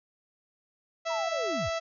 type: harmonic tone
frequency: 660 Hz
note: E5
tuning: 2 cents sharp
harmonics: 1 / 2 / 3 / 4 / 5 / 6 / 7 / 8 / 9 / 10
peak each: -30 / -36 / -40 / -42 / -44 / -46 / -47 / -48 / -49 / -50 dBFS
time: 1.05-1.8 s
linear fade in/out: 20 ms
type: linear sweep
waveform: sine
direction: down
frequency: 987.8 to 48.85 Hz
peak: -33 dBFS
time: 1.09-1.7 s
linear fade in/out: 20 ms
effects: none